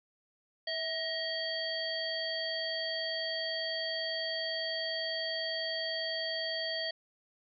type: harmonic tone with a mistuned harmonic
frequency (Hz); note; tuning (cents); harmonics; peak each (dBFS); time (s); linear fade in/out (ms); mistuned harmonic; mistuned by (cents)
650; E5; -24; 1 / 3 / 5 / 7; -38 / -39 / -39 / -37; 0.67-6.91; 5; 3; -56
effects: none